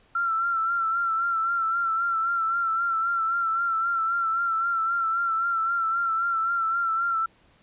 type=tone with vibrato; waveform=sine; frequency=1355 Hz; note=E6; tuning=47 cents sharp; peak=-22 dBFS; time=0.15-7.26 s; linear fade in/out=5 ms; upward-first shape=sine; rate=3.8 Hz; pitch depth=47 cents each way; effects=pink hiss -60 dBFS RMS until 7.62 s + resampled to 8000 Hz